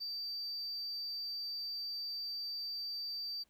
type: tone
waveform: triangle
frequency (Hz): 4649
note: D8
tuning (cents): -18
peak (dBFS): -36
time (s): 0-3.44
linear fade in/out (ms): 20
effects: tanh soft clip ceiling -33 dBFS + pink hiss -75 dBFS RMS until 3.49 s